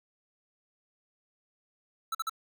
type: tone bursts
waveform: square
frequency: 1318.5 Hz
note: E6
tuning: in tune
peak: -30 dBFS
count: 3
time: 2.12-2.296 s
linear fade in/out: 5 ms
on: 28 ms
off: 46 ms
effects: none